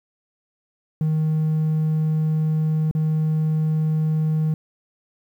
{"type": "tone with dropouts", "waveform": "triangle", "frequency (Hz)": 156.2, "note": "D#3", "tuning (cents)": 7, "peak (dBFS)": -15, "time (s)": [1.01, 4.54], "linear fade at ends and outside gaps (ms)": 2, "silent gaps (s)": [2.912, 2.95], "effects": ["tanh soft clip ceiling -12 dBFS", "9-bit"]}